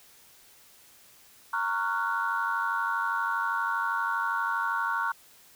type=chord; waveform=sine; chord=Gb major seventh; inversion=first; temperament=just; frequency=925 / 1110 / 1387.5 / 1480 Hz; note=Bb5 / Db6 / F6 / Gb6; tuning=-14 / +2 / -12 / 0 cents; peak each=-31 dBFS; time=1.53-5.12 s; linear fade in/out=5 ms; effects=tanh soft clip ceiling -17 dBFS + white hiss -56 dBFS RMS until 5.55 s